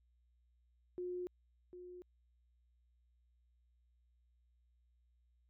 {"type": "tone with echo", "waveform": "sine", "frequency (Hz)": 359.1, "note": "F4", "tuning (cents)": 48, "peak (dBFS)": -39, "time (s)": [0.98, 1.27], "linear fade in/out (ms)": 0, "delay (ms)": 750, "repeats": 1, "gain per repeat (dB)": -10, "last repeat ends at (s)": 2.02, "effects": ["added 60 Hz sine -70 dBFS peak until 5.49 s"]}